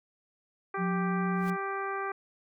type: harmonic tone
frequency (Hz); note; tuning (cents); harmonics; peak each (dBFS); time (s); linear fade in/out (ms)
392; G4; 0; 1 / 2 / 3 / 4 / 5 / 6; -36 / -38 / -35 / -39 / -44 / -47; 0.74-2.12; 5
type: tone with pitch glide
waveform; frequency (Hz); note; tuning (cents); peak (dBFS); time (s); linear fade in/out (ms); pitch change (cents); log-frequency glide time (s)
sine; 179.3 to 180.55; F3 to F#3; +46 to -42; -28; 0.77-1.57; 50; +12; 0.97-1.18
type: noise with exponential growth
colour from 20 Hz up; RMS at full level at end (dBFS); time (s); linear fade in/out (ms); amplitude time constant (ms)
pink; -43; 1.32-1.5; 1; 39
effects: none